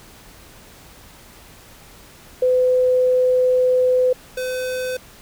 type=tone pair in turn; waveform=sine / square; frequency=506 / 508.3 Hz; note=B4 / B4; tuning=+42 / +50 cents; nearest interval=unison; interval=8 cents; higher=second; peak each=-13 / -23 dBFS; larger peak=first; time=2.42-4.13 / 4.37-4.97 s; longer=first; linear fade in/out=5 ms; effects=pink hiss -45 dBFS RMS until 5.21 s